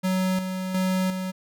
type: tone with tremolo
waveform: square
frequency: 186.5 Hz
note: F#3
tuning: 14 cents sharp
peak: -22 dBFS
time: 0.03-1.32 s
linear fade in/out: 20 ms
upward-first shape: square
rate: 1.4 Hz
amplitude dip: 50%
effects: none